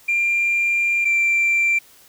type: tone pair in turn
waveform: sine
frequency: 2386 / 2356 Hz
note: D7 / D7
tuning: +27 / +5 cents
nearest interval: unison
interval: 22 cents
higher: first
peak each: -15 / -13 dBFS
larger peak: second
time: 0.08-1.05 / 1.05-1.79 s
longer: first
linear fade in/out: 10 ms
effects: tanh soft clip ceiling -13 dBFS + white hiss -50 dBFS RMS until 2.08 s